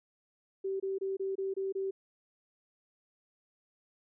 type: tone bursts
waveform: sine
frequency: 386.6 Hz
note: G4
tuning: 24 cents flat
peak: -31 dBFS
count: 7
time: 0.64-1.91 s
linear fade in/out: 10 ms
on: 160 ms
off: 25 ms
effects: none